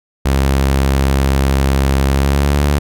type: tone with pitch glide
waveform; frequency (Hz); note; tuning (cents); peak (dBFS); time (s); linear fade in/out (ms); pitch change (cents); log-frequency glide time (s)
sawtooth; 67.8 to 72.25; C#2 to D2; -38 to -28; -7; 0.25-2.79; 10; +110; 2.09-2.64
effects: none